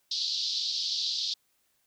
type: band-pass noise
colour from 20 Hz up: white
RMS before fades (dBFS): -31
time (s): 0.11-1.34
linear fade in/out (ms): 5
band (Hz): 3600 to 5000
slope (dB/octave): 48
effects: white hiss -72 dBFS RMS until 1.86 s